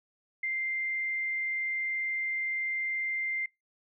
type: tone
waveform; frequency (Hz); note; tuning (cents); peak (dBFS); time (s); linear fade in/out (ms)
sine; 2093; C7; 0; -29; 0.43-3.46; 5
effects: noise-tail reverb RT60 0.2 s tail -24 dB re dry